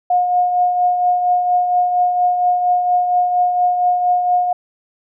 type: tone with tremolo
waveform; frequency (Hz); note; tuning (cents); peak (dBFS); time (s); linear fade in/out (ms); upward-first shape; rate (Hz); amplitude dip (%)
sine; 718; F5; +48; -10; 0.1-4.53; 5; triangle; 4.3; 50
effects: none